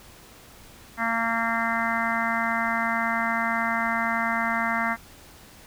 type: harmonic tone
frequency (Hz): 229.1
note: A#3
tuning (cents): -30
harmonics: 1 / 3 / 4 / 5 / 6 / 7 / 8 / 9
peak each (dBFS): -31 / -31 / -31 / -31 / -31 / -31 / -31 / -31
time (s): 0.97-4.97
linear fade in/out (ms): 50
effects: pink hiss -49 dBFS RMS until 5.66 s